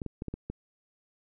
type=clicks; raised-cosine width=3 ms; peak=-22 dBFS; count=6; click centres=0.018 / 0.063 / 0.221 / 0.283 / 0.34 / 0.5 s; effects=none